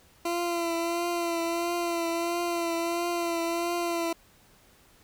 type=tone with vibrato; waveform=20% pulse; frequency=340.6 Hz; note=F4; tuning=43 cents flat; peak=-22 dBFS; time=0.25-4.13 s; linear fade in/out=5 ms; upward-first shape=triangle; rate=1.5 Hz; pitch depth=35 cents each way; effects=pink hiss -59 dBFS RMS until 5.03 s